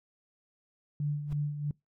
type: tone with tremolo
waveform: sine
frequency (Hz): 146.83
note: D3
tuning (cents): 0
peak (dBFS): -27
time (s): 1-1.71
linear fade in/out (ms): 2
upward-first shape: sine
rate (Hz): 3.1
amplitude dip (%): 60
type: noise with exponential growth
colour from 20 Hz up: brown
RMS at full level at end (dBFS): -38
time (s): 1.25-1.33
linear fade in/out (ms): 2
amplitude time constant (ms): 17
effects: noise-tail reverb RT60 0.2 s tail -25 dB re dry